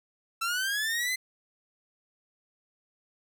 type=linear sweep; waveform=sawtooth; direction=up; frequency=1325 to 2065 Hz; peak=-24 dBFS; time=0.41-1.16 s; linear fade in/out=10 ms; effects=none